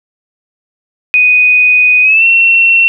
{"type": "tone with pitch glide", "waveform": "sine", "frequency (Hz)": [2489, 2714], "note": ["D#7", "E7"], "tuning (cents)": [0, 50], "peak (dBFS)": -4, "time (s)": [1.14, 2.88], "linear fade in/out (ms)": 0, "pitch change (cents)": 150, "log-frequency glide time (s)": [2.02, 2.25], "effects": []}